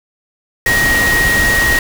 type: tone in noise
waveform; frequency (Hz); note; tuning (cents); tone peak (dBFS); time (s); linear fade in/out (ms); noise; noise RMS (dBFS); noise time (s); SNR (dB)
sine; 1885; A#6; +19; -11; 0.66-1.79; 2; pink; -17; 0.66-1.79; +3
effects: none